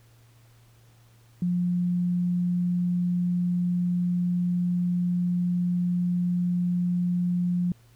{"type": "tone", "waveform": "sine", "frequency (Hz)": 177.1, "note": "F3", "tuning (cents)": 24, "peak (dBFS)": -22, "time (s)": [1.42, 7.72], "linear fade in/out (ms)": 2, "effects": ["added 116 Hz sine -54 dBFS peak until 7.95 s", "pink hiss -62 dBFS RMS until 7.95 s"]}